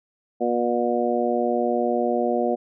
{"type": "harmonic tone", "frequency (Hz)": 120, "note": "B2", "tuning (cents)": -49, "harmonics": [2, 3, 4, 5, 6], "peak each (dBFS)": [-26, -26, -26, -26, -26], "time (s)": [0.4, 2.56], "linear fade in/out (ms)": 20, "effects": []}